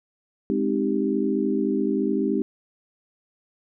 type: chord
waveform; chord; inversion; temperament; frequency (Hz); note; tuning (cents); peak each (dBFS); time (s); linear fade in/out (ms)
sine; Ab major seventh; none; equal; 207.7 / 261.6 / 311.1 / 392; Ab3 / C4 / Eb4 / G4; 0 / 0 / 0 / 0; -26; 0.5-2.42; 0
effects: none